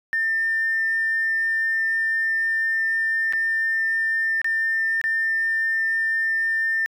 triangle tone with dropouts, 1799 Hz, A6, 38 cents sharp, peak -16 dBFS, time 0.13-6.86 s, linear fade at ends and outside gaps 0 ms, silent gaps 3.325-3.334 / 4.416-4.445 / 5.014-5.04 s, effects tanh soft clip ceiling -17 dBFS

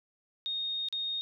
sine tone with dropouts, 3707 Hz, A#7, 10 cents flat, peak -31 dBFS, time 0.46-1.21 s, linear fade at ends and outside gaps 0 ms, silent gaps 0.886-0.926 s, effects none

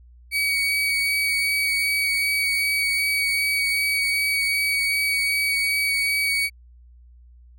35% pulse tone with vibrato, 2259 Hz, C#7, 32 cents sharp, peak -18 dBFS, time 0.31-6.5 s, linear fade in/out 50 ms, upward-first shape sine, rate 2.6 Hz, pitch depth 12 cents each way, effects added 60 Hz sine -46 dBFS peak until 7.58 s

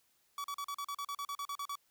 45% pulse tone bursts, 1140 Hz, C#6, 48 cents sharp, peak -37 dBFS, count 14, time 0.38-1.755 s, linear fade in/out 2 ms, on 62 ms, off 39 ms, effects white hiss -73 dBFS RMS until 1.9 s

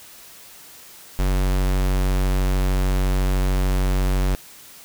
square tone, 46.85 Hz, F#1, 22 cents sharp, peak -18 dBFS, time 1.19-4.35 s, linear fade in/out 0 ms, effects white hiss -44 dBFS RMS until 4.84 s

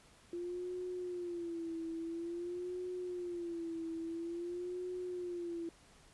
sine tone with vibrato, 345.3 Hz, F4, 20 cents flat, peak -38 dBFS, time 0.33-5.69 s, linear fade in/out 2 ms, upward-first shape sine, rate 0.49 Hz, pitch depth 87 cents each way, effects pink hiss -63 dBFS RMS until 6.13 s + resampled to 24000 Hz

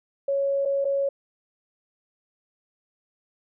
sine tone with dropouts, 554.4 Hz, C#5, in tune, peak -21 dBFS, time 0.28-1.09 s, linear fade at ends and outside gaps 5 ms, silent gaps 0.652-0.656 / 0.845-0.851 s, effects none

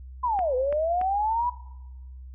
sine linear two-way sweep, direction down then up, 1029 to 493.9 to 989 Hz, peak -22 dBFS, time 0.23-1.5 s, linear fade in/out 10 ms, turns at 0.55 s
clicks, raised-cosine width 0.5 ms, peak -22 dBFS, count 3, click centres 0.391 / 0.726 / 1.014 s
effects noise-tail reverb RT60 1.0 s tail -19 dB re dry + added 64 Hz sine -39 dBFS peak until 2.34 s

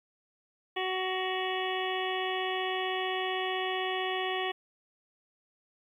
harmonic tone with a mistuned harmonic, 373.7 Hz, F#4, 17 cents sharp, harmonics 1 / 2 / 3 / 5 / 6 / 7 / 8 / 9, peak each -34 / -35 / -39 / -37 / -42 / -44 / -39 / -42 dBFS, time 0.76-4.52 s, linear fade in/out 10 ms, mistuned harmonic 8, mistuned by -31 cents, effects 11-bit

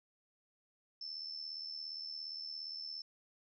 sine tone with amplitude modulation, 5300 Hz, E8, 9 cents sharp, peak -39 dBFS, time 1.01-3.02 s, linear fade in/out 5 ms, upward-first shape sine, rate 77.3 Hz, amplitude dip 60%, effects none

